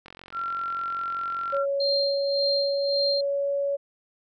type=click train; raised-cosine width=0.3 ms; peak=-27 dBFS; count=69; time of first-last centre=0.06-1.568 s; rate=45.1 Hz
type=tone; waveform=sine; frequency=1366 Hz; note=F6; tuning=39 cents flat; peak=-27 dBFS; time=0.32-1.66 s; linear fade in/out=50 ms
type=tone with pitch glide; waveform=sine; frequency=557 to 562.2 Hz; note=C#5 to C#5; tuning=+8 to +24 cents; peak=-23 dBFS; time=1.52-3.77 s; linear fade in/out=20 ms; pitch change=+16 cents; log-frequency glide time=1.63-3.62 s
type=tone with tremolo; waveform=sine; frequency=4186 Hz; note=C8; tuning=in tune; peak=-23 dBFS; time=1.8-3.21 s; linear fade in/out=5 ms; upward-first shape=sine; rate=1.8 Hz; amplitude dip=70%
effects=none